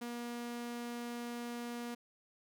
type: tone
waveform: sawtooth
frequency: 238.7 Hz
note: A#3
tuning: 41 cents sharp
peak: -36 dBFS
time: 0.01-1.95 s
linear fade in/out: 10 ms
effects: none